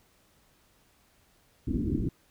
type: low-pass noise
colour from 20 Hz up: white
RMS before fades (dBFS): -29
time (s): 1.67-2.09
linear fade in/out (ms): 5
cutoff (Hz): 330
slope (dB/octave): 48
effects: pink hiss -65 dBFS RMS until 2.3 s